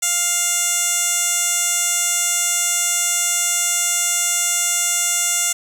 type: tone with band-pass filter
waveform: 15% pulse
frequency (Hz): 700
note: F5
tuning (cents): +4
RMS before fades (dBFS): -19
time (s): 0.02-5.53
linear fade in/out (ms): 10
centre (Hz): 8100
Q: 2.1
effects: 7-bit